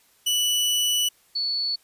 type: tone pair in turn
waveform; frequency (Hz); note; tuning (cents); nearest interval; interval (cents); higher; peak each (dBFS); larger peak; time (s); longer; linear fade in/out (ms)
sawtooth / sine; 2960 / 4435; F#7 / C#8; 0 / 0; perfect fifth; 700; second; -17 / -23; first; 0.26-1.09 / 1.35-1.76; first; 10
effects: white hiss -60 dBFS RMS until 1.83 s + resampled to 32000 Hz